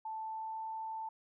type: tone with pitch glide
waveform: sine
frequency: 880 to 885.6 Hz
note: A5 to A5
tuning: 0 to +11 cents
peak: -38 dBFS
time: 0.05-1.09 s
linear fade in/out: 5 ms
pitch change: +11 cents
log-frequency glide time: 0.2-0.64 s
effects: none